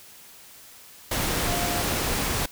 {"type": "tone in noise", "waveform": "sine", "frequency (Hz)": 702, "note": "F5", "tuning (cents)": 9, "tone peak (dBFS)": -30, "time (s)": [1.48, 1.82], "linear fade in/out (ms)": 5, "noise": "pink", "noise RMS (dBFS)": -26, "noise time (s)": [1.11, 2.46], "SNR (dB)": -7, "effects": ["white hiss -48 dBFS RMS until 2.51 s"]}